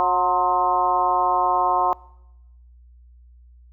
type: harmonic tone with a mistuned harmonic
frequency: 181.7 Hz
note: F#3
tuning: 31 cents flat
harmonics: 2 / 3 / 4 / 5 / 6 / 7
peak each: -31 / -30 / -21 / -22 / -21 / -31 dBFS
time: 0-1.93 s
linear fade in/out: 0 ms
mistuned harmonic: 6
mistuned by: -55 cents
effects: noise-tail reverb RT60 0.9 s tail -23 dB re dry + added 60 Hz sine -46 dBFS peak until 3.72 s